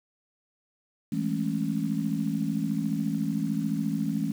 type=chord; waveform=sine; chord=A major seventh; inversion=second; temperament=just; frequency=165 / 206.2 / 220 / 275 Hz; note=E3 / G#3 / A3 / C#4; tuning=+2 / -12 / 0 / -14 cents; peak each=-31 dBFS; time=1.12-4.32 s; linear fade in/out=5 ms; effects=8-bit